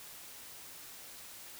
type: silence
effects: white hiss -50 dBFS RMS until 1.59 s